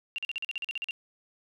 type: tone bursts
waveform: sine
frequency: 2774 Hz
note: F7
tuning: 12 cents flat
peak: -30 dBFS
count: 12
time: 0.16-0.909 s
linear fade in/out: 0 ms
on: 23 ms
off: 43 ms
effects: none